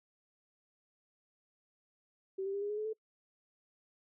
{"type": "tone with pitch steps", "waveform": "sine", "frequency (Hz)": [383.8, 392.3, 401, 409.9, 419, 428.3, 437.8], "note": ["G4", "G4", "G4", "G#4", "G#4", "A4", "A4"], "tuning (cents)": [-37, 1, 39, -23, 15, -47, -9], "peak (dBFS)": -34, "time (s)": [2.38, 2.933], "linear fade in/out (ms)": 10, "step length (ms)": 79, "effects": ["noise-tail reverb RT60 0.1 s tail -26 dB re dry"]}